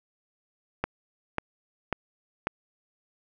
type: click train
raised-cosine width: 0.5 ms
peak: -11 dBFS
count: 4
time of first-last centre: 0.84-2.47 s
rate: 1.84 Hz
effects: none